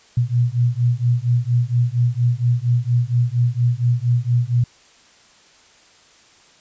sine beating tone pair, 119.1 / 123.4 Hz, A#2 / B2, +38 / -1 cents, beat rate 4.3 Hz, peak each -18 dBFS, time 0.17-4.64 s, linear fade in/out 5 ms, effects white hiss -51 dBFS RMS until 6.6 s + resampled to 16000 Hz

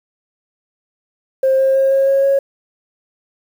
sine tone with pitch steps, 530 / 534 / 538 / 542.1 / 546.2 / 550.3 Hz, C5 / C5 / C5 / C#5 / C#5 / C#5, +22 / +35 / +48 / -39 / -26 / -13 cents, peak -9 dBFS, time 1.43-2.39 s, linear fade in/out 5 ms, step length 160 ms, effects tanh soft clip ceiling -7 dBFS + 7-bit

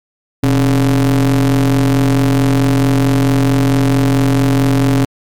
square ring-modulated tone, 73.42 Hz, D2, in tune, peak -7 dBFS, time 0.43-5.05 s, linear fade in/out 5 ms, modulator 198 Hz, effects MP3 96 kbps

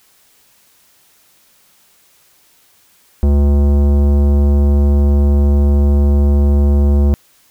sine tone with tanh clipping, 71.4 Hz, D2, 48 cents flat, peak -10 dBFS, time 3.23-7.14 s, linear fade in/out 0 ms, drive 16 dB, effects white hiss -52 dBFS RMS until 7.5 s

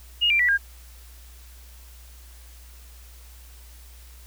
sine tone with pitch steps, 2861 / 2364 / 1954.1 / 1615 Hz, F7 / D7 / B6 / G#6, +41 / +11 / -19 / -49 cents, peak -17 dBFS, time 0.21-0.578 s, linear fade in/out 20 ms, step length 92 ms, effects added 60 Hz sine -44 dBFS peak until 4.26 s + white hiss -52 dBFS RMS until 4.26 s

